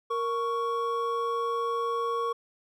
triangle tone pair together, 466.2 / 1112 Hz, A#4 / C#6, 0 / +5 cents, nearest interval octave + minor third, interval 1505 cents, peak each -28 / -27 dBFS, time 0.1-2.33 s, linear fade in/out 10 ms, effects none

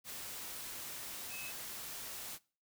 sine tone in noise, 2587 Hz, E7, 33 cents flat, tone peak -45 dBFS, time 1.29-1.53 s, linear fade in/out 50 ms, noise white, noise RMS -45 dBFS, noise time 0.04-2.39 s, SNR -3 dB, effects noise-tail reverb RT60 0.4 s tail -23 dB re dry

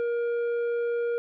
sine tone with tanh clipping, 472.6 Hz, A#4, 24 cents sharp, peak -26 dBFS, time 0-1.18 s, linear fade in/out 0 ms, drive 7 dB, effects none

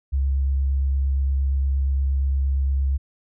sine tone with vibrato, 68 Hz, C#2, 33 cents flat, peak -18 dBFS, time 0.12-2.98 s, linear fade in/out 20 ms, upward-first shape square, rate 8.6 Hz, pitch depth 10 cents each way, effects none

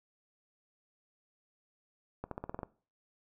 accelerating click train, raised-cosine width 1 ms, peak -24 dBFS, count 8, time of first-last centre 2.24-2.632 s, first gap 73 ms, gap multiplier 0.91, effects noise-tail reverb RT60 0.4 s tail -20 dB re dry

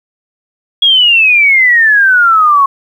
sine exponential sweep, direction down, 3342 to 1086 Hz, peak -4 dBFS, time 0.82-2.66 s, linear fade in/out 5 ms, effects 7-bit

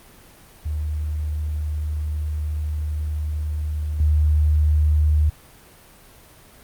sine tone with level steps, 75.9 Hz, D#2, 42 cents flat, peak -22 / -14 dBFS, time 0.65-5.3 s, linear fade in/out 10 ms, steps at 4 s, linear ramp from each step 2 ms, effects pink hiss -48 dBFS RMS until 6.63 s + Opus 32 kbps

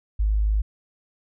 sine tone, 52.3 Hz, G#1, 13 cents sharp, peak -18 dBFS, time 0.19-0.62 s, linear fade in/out 10 ms, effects none

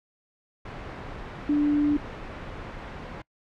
sine tone in noise, 293.7 Hz, D4, in tune, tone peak -19 dBFS, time 1.49-1.97 s, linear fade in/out 5 ms, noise pink, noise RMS -37 dBFS, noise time 0.65-3.22 s, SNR +15 dB, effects noise-tail reverb RT60 0.1 s tail -24 dB re dry + low-pass 2000 Hz 12 dB/octave

